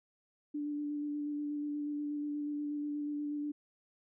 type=tone with vibrato; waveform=sine; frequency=293.7 Hz; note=D4; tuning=in tune; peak=-34 dBFS; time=0.54-3.52 s; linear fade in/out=10 ms; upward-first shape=square; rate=8.3 Hz; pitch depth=11 cents each way; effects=none